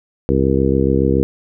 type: harmonic tone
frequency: 67.1 Hz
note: C2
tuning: 44 cents sharp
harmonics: 1 / 2 / 3 / 4 / 5 / 6 / 7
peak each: -20 / -20 / -20 / -20 / -20 / -20 / -20 dBFS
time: 0.29-1.23 s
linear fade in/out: 0 ms
effects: none